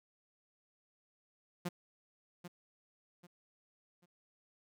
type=tone with echo; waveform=sawtooth; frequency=176.2 Hz; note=F3; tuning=16 cents sharp; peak=-31 dBFS; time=1.65-1.69 s; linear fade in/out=10 ms; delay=790 ms; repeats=3; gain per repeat=-10 dB; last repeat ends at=4.06 s; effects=none